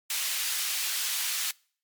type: high-pass noise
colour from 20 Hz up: pink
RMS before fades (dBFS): -30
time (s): 0.1-1.51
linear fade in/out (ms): 2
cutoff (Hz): 2500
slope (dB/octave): 12
effects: noise-tail reverb RT60 0.5 s tail -26 dB re dry + MP3 96 kbps